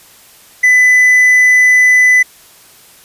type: tone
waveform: triangle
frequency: 2000 Hz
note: B6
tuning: 21 cents sharp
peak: -3 dBFS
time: 0.63-2.23 s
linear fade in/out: 10 ms
effects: white hiss -42 dBFS RMS until 3.04 s + resampled to 32000 Hz